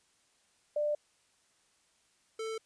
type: tone pair in turn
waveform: sine / square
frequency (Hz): 594 / 443.5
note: D5 / A4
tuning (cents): +20 / +14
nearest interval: perfect fourth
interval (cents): 506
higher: first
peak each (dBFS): -28 / -36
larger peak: first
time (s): 0.76-0.95 / 2.39-2.58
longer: neither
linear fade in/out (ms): 5
effects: white hiss -70 dBFS RMS until 2.65 s + resampled to 22050 Hz